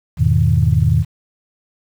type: chord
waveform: sine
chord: E major seventh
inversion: none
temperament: equal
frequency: 82.41 / 103.83 / 123.47 / 155.56 Hz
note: E2 / G#2 / B2 / D#3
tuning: 0 / 0 / 0 / 0 cents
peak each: -16 dBFS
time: 0.17-1.05 s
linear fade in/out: 50 ms
effects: tanh soft clip ceiling 0 dBFS + 7-bit